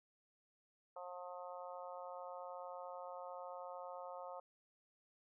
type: harmonic tone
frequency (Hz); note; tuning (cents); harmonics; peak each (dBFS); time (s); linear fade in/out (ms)
179.1; F3; +44; 3 / 4 / 5 / 6 / 7; -50 / -52 / -53 / -56 / -56; 0.96-4.4; 5
effects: none